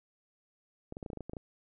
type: clicks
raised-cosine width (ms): 2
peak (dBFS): -27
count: 11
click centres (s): 0.924 / 0.969 / 1.028 / 1.062 / 1.102 / 1.132 / 1.173 / 1.207 / 1.296 / 1.334 / 1.368
effects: none